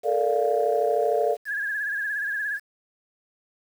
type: chord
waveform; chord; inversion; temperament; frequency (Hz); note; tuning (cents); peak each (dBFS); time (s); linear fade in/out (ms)
sine; Bb major seventh; third; equal with one note detuned; 433.2 / 466.2 / 587.3 / 698.5; A4 / Bb4 / D5 / F5; -27 / 0 / 0 / 0; -25; 0.03-1.37; 50
type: tone with vibrato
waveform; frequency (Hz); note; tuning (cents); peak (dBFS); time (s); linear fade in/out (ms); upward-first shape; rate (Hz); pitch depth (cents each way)
sine; 1666; G#6; +5; -25; 1.45-2.6; 50; sine; 17; 68
effects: tanh soft clip ceiling -10 dBFS + 8-bit